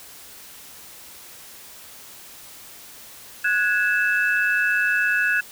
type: tone cluster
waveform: sine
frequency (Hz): 1468 / 1665 / 2628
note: F#6 / G#6 / E7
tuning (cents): -14 / +4 / -6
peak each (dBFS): -21 / -21 / -27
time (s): 3.44-5.41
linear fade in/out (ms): 10
effects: white hiss -43 dBFS RMS until 5.51 s